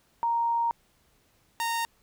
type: tone pair in turn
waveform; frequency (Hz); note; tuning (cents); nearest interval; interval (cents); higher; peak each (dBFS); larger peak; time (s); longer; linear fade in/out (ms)
sine / sawtooth; 932.3 / 923.7; A#5 / A#5; 0 / -16; unison; 16; first; -23; neither; 0.23-0.71 / 1.6-1.85; first; 0
effects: pink hiss -66 dBFS RMS until 2.02 s